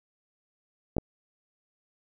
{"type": "clicks", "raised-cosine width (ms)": 2, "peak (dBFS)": -14, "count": 2, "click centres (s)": [0.967, 0.983], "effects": []}